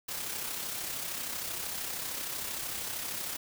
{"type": "noise with amplitude modulation", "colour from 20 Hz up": "white", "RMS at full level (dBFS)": -35, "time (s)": [0.08, 3.37], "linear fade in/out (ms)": 10, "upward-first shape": "sine", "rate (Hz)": 33, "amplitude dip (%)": 40, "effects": []}